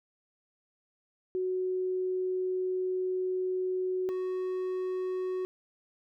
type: tone pair in turn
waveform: sine / triangle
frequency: 370 / 370 Hz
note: F#4 / F#4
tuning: 0 / 0 cents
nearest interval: unison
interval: 0 cents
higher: neither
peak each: -28 dBFS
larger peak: neither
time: 1.35-4.09 / 4.09-5.45 s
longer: first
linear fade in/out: 0 ms
effects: none